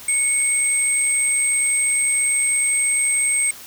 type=tone pair together; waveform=sine; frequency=2217 / 8377 Hz; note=C#7 / C9; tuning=0 / +1 cents; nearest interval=octave + major seventh; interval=2301 cents; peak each=-23 / -17 dBFS; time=0.08-3.51 s; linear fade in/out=5 ms; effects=white hiss -39 dBFS RMS until 3.66 s